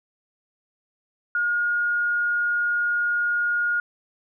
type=tone; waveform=sine; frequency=1430 Hz; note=F6; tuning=41 cents sharp; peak=-20 dBFS; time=1.35-3.8 s; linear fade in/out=2 ms; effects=none